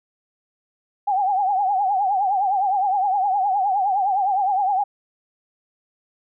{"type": "tone with vibrato", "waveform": "sine", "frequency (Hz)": 784, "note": "G5", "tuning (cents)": 0, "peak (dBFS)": -17, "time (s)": [1.07, 4.84], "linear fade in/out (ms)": 10, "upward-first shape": "triangle", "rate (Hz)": 9.7, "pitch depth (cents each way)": 130, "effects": []}